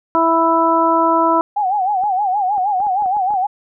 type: harmonic tone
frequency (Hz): 329.6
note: E4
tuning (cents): 0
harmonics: 1 / 2 / 3 / 4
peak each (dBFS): -18 / -18 / -14 / -19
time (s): 0.15-1.41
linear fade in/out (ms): 0
type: tone with vibrato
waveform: sine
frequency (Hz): 784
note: G5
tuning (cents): 0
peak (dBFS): -14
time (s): 1.56-3.47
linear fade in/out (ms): 10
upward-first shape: sine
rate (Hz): 6.4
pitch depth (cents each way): 130
type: clicks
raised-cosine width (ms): 1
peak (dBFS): -23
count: 9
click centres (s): 2.037 / 2.58 / 2.803 / 2.868 / 3.023 / 3.06 / 3.168 / 3.306 / 3.338
effects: none